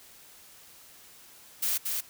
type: noise with echo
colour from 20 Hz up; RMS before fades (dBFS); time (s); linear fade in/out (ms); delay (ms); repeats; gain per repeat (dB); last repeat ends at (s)
blue; -28; 1.62-1.78; 10; 230; 1; -3; 2.01
effects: white hiss -53 dBFS RMS until 2.09 s